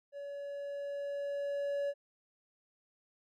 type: tone with level ramp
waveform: triangle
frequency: 567 Hz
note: C#5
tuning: 39 cents sharp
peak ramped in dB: -39 to -29 dBFS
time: 0.12-1.94 s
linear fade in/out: 50 ms
effects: none